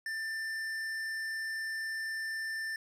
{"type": "tone with tanh clipping", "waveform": "sine", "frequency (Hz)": 1782, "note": "A6", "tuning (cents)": 22, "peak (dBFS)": -36, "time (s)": [0.06, 2.76], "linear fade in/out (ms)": 2, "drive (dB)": 12, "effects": []}